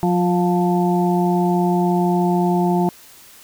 harmonic tone with a mistuned harmonic, 176.2 Hz, F3, 16 cents sharp, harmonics 1 / 2 / 4 / 5, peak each -17 / -20 / -23 / -24 dBFS, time 0.03-2.89 s, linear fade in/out 0 ms, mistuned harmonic 1, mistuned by +25 cents, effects white hiss -45 dBFS RMS until 3.43 s

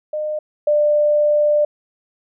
sine tone pair in turn, 609 / 594.7 Hz, D#5 / D5, -37 / +22 cents, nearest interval unison, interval 41 cents, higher first, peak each -20 / -12 dBFS, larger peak second, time 0.13-0.39 / 0.67-1.65 s, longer second, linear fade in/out 5 ms, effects none

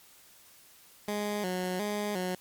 15% pulse tone with vibrato, 194.7 Hz, G3, 12 cents flat, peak -24 dBFS, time 1.08-2.35 s, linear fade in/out 2 ms, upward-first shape square, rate 1.4 Hz, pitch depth 110 cents each way, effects white hiss -57 dBFS RMS until 2.4 s + MP3 96 kbps

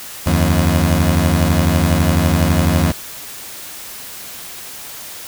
20% pulse beating tone pair, 78 / 90 Hz, D#2 / F#2, +5 / -47 cents, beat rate 12 Hz, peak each -10 dBFS, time 0.26-2.92 s, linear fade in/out 10 ms, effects white hiss -32 dBFS RMS until 5.27 s

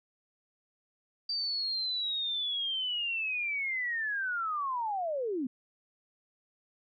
sine linear sweep, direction down, 4674 to 237.5 Hz, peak -30 dBFS, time 1.29-5.47 s, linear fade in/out 5 ms, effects none

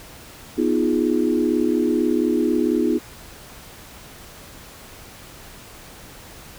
sine chord, F half-diminished seventh, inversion second, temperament equal, 246.9 / 311.1 / 349.2 / 415.3 Hz, Cb4 / Eb4 / F4 / Ab4, 0 / 0 / 0 / 0 cents, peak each -22 / -21 / -22 / -25 dBFS, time 0.57-2.99 s, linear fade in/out 20 ms, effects pink hiss -42 dBFS RMS until 6.58 s

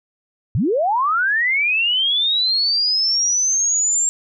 sine linear sweep, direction up, 86.3 to 7459 Hz, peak -15 dBFS, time 0.55-4.09 s, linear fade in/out 0 ms, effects none

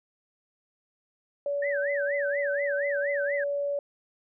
sine tone, 570 Hz, C#5, 48 cents sharp, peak -26 dBFS, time 1.46-3.79 s, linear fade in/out 2 ms
sine tone with vibrato, 1760 Hz, A6, in tune, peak -30 dBFS, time 1.62-3.44 s, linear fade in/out 5 ms, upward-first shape sine, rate 4.2 Hz, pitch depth 260 cents each way
effects none

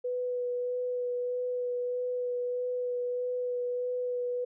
sine tone with vibrato, 493.9 Hz, B4, in tune, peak -29 dBFS, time 0.04-4.45 s, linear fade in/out 10 ms, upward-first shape sine, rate 1.6 Hz, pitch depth 12 cents each way, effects none

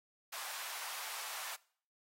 pink high-pass noise, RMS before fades -44 dBFS, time 0.32-1.56 s, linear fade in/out 10 ms, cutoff 770 Hz, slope 24 dB/octave, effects noise-tail reverb RT60 0.5 s tail -21 dB re dry + AAC 48 kbps

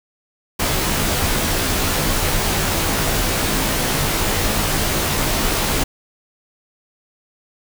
pink noise with comb filter, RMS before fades -19 dBFS, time 0.59-5.84 s, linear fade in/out 10 ms, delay 17 ms, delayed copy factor -0.65, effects none

